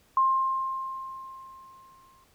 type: tone with exponential decay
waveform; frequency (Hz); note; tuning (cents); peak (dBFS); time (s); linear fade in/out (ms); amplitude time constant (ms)
sine; 1059; C6; +21; -18; 0.17-2.24; 2; 450
effects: pink hiss -63 dBFS RMS until 2.34 s